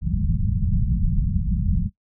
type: low-pass noise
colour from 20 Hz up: pink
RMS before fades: -21 dBFS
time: 0.01-1.9 s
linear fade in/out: 50 ms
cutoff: 210 Hz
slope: 96 dB/octave
effects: noise-tail reverb RT60 0.1 s tail -18 dB re dry